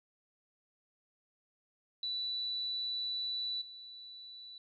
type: tone with level steps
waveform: sine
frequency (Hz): 3961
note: B7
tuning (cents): +4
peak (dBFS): -34 / -47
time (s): 2.03-4.58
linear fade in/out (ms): 2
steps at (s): 3.61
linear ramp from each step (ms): 10
effects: none